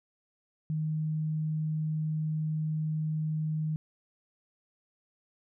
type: tone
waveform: sine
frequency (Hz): 155.56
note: D#3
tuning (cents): 0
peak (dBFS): -28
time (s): 0.7-3.76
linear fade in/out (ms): 0
effects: none